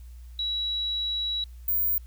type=tone pair in turn; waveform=sine; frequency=3900 / 15209 Hz; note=B7 / A#9; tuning=-23 / +34 cents; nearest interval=2 octaves; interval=2357 cents; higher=second; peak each=-26 / -22 dBFS; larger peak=second; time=0.39-1.44 / 1.68-1.98 s; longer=first; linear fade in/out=2 ms; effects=added 60 Hz sine -41 dBFS peak until 2.06 s + white hiss -63 dBFS RMS until 2.06 s